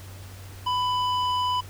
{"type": "tone with low-pass filter", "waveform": "square", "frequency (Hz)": 996, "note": "B5", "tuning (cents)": 14, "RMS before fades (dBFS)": -25, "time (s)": [0.66, 1.61], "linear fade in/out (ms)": 10, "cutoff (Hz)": 3500, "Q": 1.2, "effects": ["added 95 Hz sine -40 dBFS peak until 1.69 s", "pink hiss -47 dBFS RMS until 1.69 s"]}